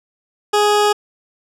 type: tone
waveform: 20% pulse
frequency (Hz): 416.1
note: G#4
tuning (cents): +3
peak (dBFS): -7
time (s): 0.53-0.93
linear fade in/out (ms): 10
effects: low-pass 10000 Hz 12 dB/octave